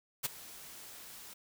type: noise with ADSR envelope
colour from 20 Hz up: white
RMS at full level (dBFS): -31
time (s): 0.23-1.34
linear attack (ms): 24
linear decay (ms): 16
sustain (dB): -19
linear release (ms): 11
effects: none